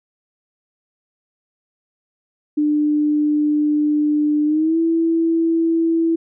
sine tone with pitch glide, 298.7 to 329.5 Hz, D4 to E4, +29 to -1 cents, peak -14 dBFS, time 2.57-6.16 s, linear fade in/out 10 ms, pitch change +170 cents, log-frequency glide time 4.45-4.78 s, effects none

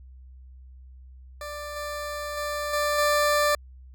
20% pulse tone with level steps, 590 Hz, D5, 8 cents sharp, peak -29 / -26 / -23 / -18 / -15 dBFS, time 1.41-3.55 s, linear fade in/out 2 ms, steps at 1.76 / 2.37 / 2.73 / 2.98 s, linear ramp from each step 5 ms, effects added 64 Hz sine -44 dBFS peak until 3.94 s

